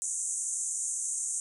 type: band-pass noise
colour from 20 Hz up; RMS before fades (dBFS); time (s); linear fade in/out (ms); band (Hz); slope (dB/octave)
white; -33; 0.02-1.4; 0; 6300 to 9400; 96
effects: none